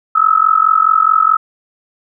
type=tone with amplitude modulation; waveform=sine; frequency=1294 Hz; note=E6; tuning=32 cents flat; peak=-4 dBFS; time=0.15-1.37 s; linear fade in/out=10 ms; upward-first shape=sine; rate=44.7 Hz; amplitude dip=90%; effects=none